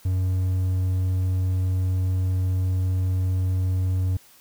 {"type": "tone", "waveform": "triangle", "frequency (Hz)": 92.5, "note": "F#2", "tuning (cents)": 0, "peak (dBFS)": -18, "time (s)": [0.05, 4.17], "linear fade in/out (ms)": 5, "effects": ["white hiss -53 dBFS RMS until 4.4 s"]}